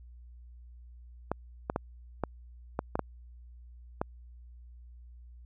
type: clicks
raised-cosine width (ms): 1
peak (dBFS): -15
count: 8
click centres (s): 1.316 / 1.699 / 1.761 / 2.237 / 2.791 / 2.955 / 2.993 / 4.015
effects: added 60 Hz sine -48 dBFS peak until 5.45 s